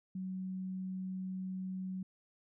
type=tone; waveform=sine; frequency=187.1 Hz; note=F#3; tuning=20 cents sharp; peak=-37 dBFS; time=0.15-2.03 s; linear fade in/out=5 ms; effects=none